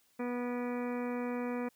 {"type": "harmonic tone with a mistuned harmonic", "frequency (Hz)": 244.3, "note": "B3", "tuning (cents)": -19, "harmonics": [1, 2, 3, 4, 5, 6, 7, 8, 9, 10], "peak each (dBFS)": [-35, -38, -47, -46, -49, -53, -53, -52, -53, -55], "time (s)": [0.19, 1.69], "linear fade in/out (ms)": 10, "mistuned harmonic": 9, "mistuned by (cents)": 72, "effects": ["white hiss -70 dBFS RMS until 1.75 s"]}